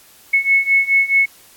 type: beating tone pair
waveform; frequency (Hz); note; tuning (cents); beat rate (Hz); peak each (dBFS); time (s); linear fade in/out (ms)
sine; 2195 / 2199.7; C#7 / C#7; -18 / -14; 4.7; -16 / -14; 0.33-1.26; 10
effects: white hiss -47 dBFS RMS until 1.56 s + AAC 64 kbps